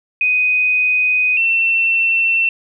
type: tone pair in turn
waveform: sine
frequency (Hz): 2498 / 2694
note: D#7 / E7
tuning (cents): +6 / +37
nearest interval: minor second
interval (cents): 131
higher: second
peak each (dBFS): -12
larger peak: neither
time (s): 0.21-1.37 / 1.37-2.49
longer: first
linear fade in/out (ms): 2
effects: none